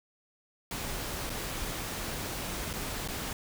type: noise with dropouts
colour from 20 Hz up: pink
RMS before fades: -36 dBFS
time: 0.71-3.33 s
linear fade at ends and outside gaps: 2 ms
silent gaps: 1.296-1.301 / 2.731-2.736 / 3.077-3.085 s
effects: none